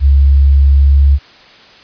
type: tone with pitch glide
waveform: sine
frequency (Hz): 69.3 to 69.82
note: C#2 to C#2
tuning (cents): 0 to +13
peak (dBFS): -4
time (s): 0-1.19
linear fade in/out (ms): 50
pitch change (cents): +13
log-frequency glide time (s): 0.74-0.97
effects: white hiss -40 dBFS RMS until 1.83 s + resampled to 11025 Hz